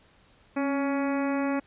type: harmonic tone with a mistuned harmonic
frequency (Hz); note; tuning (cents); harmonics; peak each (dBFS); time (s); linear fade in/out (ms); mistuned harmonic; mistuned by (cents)
280; C#4; +18; 1 / 2 / 3 / 4 / 5 / 6 / 7 / 8 / 9; -26 / -32 / -36 / -38 / -40 / -42 / -43 / -44 / -45; 0.56-1.6; 10; 1; -38
effects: pink hiss -60 dBFS RMS until 1.66 s + resampled to 8000 Hz